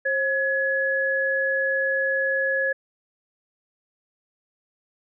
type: tone pair together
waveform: sine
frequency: 535.7 / 1691 Hz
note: C5 / G#6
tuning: +41 / +31 cents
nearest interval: octave + minor sixth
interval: 1990 cents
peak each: -25 / -22 dBFS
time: 0.05-2.73 s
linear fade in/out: 10 ms
effects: none